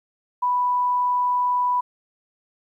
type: tone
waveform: sine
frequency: 987.8 Hz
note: B5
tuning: in tune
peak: -18 dBFS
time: 0.42-1.81 s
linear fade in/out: 10 ms
effects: 10-bit